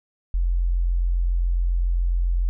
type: tone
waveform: sine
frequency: 43.65 Hz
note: F1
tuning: in tune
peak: -18 dBFS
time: 0.34-2.49 s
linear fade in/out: 0 ms
effects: none